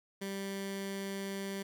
15% pulse tone with notch filter, 196 Hz, G3, in tune, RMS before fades -39 dBFS, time 0.21-1.63 s, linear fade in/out 10 ms, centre 720 Hz, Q 1.4, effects none

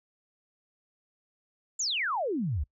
sine exponential sweep, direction down, 7400 to 61.74 Hz, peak -27 dBFS, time 1.79-2.64 s, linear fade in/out 10 ms, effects noise-tail reverb RT60 0.1 s tail -24 dB re dry

